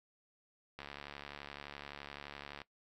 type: click train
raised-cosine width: 0.3 ms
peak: -29 dBFS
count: 132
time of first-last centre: 0.79-2.617 s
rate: 71.7 Hz
effects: noise-tail reverb RT60 0.1 s tail -19 dB re dry